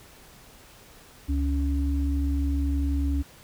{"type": "tone pair together", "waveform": "sine", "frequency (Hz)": [69.8, 281.2], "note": ["C#2", "C#4"], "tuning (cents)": [13, 25], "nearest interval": "2 octaves", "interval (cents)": 2412, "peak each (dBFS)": [-23, -29], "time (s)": [1.28, 3.23], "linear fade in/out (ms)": 20, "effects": ["pink hiss -51 dBFS RMS until 3.43 s"]}